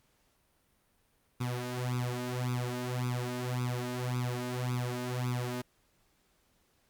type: tone with flanger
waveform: sawtooth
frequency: 124 Hz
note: B2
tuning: 7 cents sharp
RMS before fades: -34 dBFS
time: 1.4-5.62 s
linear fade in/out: 10 ms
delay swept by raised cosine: 0.81 to 3.31 ms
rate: 1.8 Hz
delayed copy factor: +0.95
effects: pink hiss -71 dBFS RMS until 6.89 s + Opus 48 kbps